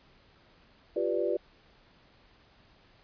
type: chord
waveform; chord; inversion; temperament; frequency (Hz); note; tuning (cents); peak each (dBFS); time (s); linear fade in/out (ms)
sine; G dominant seventh; third; equal; 349.2 / 392 / 493.9 / 587.3; F4 / G4 / B4 / D5; 0 / 0 / 0 / 0; -32; 0.96-1.37; 5
effects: pink hiss -61 dBFS RMS until 3.03 s + resampled to 11025 Hz